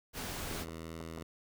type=noise; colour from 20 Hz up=pink; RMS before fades=-40 dBFS; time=0.13-0.66 s; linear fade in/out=50 ms
type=tone with vibrato; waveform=10% pulse; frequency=81.7 Hz; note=E2; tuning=15 cents flat; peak=-34 dBFS; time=0.5-1.23 s; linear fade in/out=5 ms; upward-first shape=sine; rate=2.6 Hz; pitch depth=8 cents each way
type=clicks; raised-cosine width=1 ms; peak=-31 dBFS; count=3; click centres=0.686 / 1.007 / 1.178 s
effects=none